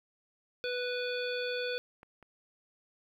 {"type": "harmonic tone", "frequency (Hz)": 493.9, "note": "B4", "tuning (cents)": 0, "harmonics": [1, 3, 5, 7, 9], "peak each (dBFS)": [-34, -39, -41, -42, -44], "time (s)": [0.64, 1.78], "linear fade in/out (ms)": 0}
{"type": "clicks", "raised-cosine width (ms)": 0.5, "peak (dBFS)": [-36, -39], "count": 2, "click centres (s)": [2.031, 2.227]}
{"effects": ["11-bit"]}